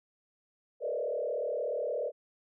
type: tone with frequency modulation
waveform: sine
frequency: 537 Hz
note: C5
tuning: 45 cents sharp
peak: -30 dBFS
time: 0.8-2.12 s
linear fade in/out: 50 ms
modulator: 36.8 Hz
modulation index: 2.3
effects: none